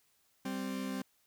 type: tone pair together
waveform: 40% pulse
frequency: 195.83 / 261.4 Hz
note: G3 / C4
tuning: -1 / -1 cents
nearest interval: perfect fourth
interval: 500 cents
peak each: -38 / -37 dBFS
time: 0.45-1.02 s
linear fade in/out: 5 ms
effects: white hiss -72 dBFS RMS until 1.26 s